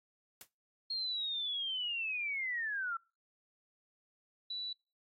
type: noise with exponential decay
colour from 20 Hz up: white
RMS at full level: -45 dBFS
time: 0.41-0.49 s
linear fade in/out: 1 ms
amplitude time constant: 16 ms
type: linear sweep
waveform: sine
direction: down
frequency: 4269 to 1326 Hz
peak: -34 dBFS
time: 0.9-2.97 s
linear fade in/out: 5 ms
type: tone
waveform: sine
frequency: 3951 Hz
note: B7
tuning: in tune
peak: -37 dBFS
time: 4.5-4.73 s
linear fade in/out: 5 ms
effects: noise-tail reverb RT60 0.3 s tail -25 dB re dry + AAC 48 kbps

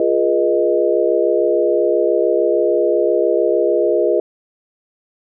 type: chord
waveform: sine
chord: F half-diminished seventh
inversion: none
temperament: equal with one note detuned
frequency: 349.2 / 415.3 / 482.3 / 622.3 Hz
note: F4 / Ab4 / Cb5 / Eb5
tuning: 0 / 0 / -41 / 0 cents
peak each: -18 dBFS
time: 0-4.2 s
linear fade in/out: 2 ms
effects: none

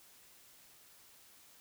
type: silence
effects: white hiss -61 dBFS RMS until 1.6 s

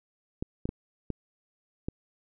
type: clicks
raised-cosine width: 3 ms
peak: -18 dBFS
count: 5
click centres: 0.425 / 0.655 / 0.691 / 1.103 / 1.885 s
effects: none

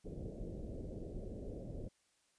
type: low-pass noise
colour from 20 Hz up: pink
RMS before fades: -45 dBFS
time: 0.04-1.89 s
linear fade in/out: 20 ms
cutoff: 590 Hz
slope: 48 dB/octave
effects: white hiss -75 dBFS RMS until 2.38 s + resampled to 22050 Hz

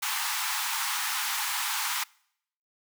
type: high-pass noise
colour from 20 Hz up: pink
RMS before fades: -30 dBFS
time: 0.02-2.04 s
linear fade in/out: 10 ms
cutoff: 810 Hz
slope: 96 dB/octave
effects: noise-tail reverb RT60 0.7 s tail -25 dB re dry

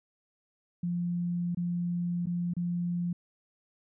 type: tone with dropouts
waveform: sine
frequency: 174.4 Hz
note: F3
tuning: 2 cents flat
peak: -28 dBFS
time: 0.83-3.13 s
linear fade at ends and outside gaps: 5 ms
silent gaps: 1.548-1.571 / 2.259-2.268 / 2.537-2.566 s
effects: none

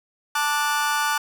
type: chord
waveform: 40% pulse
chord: D major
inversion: second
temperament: just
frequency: 881 / 1174.7 / 1468.3 Hz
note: A5 / D6 / F#6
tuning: +2 / 0 / -14 cents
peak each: -24 / -25 / -24 dBFS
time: 0.35-1.18 s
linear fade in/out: 5 ms
effects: 9-bit

